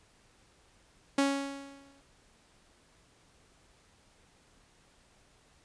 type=tone with exponential decay; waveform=sawtooth; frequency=277.2 Hz; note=C#4; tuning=in tune; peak=-19 dBFS; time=1.18-2.01 s; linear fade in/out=5 ms; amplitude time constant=180 ms; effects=pink hiss -64 dBFS RMS until 5.64 s + resampled to 22050 Hz